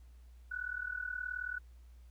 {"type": "tone with amplitude modulation", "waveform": "sine", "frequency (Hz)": 1480, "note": "F#6", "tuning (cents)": 0, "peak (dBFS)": -33, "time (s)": [0.51, 1.59], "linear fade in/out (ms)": 10, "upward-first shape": "sine", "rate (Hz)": 38.8, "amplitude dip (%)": 85, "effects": ["added 60 Hz sine -53 dBFS peak until 2.1 s", "pink hiss -73 dBFS RMS until 2.1 s"]}